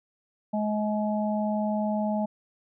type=harmonic tone; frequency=211.7 Hz; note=G#3; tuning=33 cents sharp; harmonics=1 / 3 / 4; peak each=-26 / -30 / -33 dBFS; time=0.53-2.26 s; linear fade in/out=10 ms; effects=none